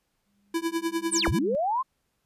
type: tone with exponential growth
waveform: sine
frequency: 201.5 Hz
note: G3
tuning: 48 cents sharp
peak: -30 dBFS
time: 0.26-1.55 s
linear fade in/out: 0 ms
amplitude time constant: 280 ms
type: tone with tremolo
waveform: square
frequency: 331.9 Hz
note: E4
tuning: 12 cents sharp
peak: -23 dBFS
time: 0.54-1.39 s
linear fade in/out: 5 ms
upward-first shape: triangle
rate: 10 Hz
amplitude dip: 100%
type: linear two-way sweep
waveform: sine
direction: down then up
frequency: 9600 to 37.56 to 1084 Hz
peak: -23 dBFS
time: 1.11-1.83 s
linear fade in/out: 20 ms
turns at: 1.28 s
effects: pink hiss -75 dBFS RMS until 2.25 s + resampled to 32000 Hz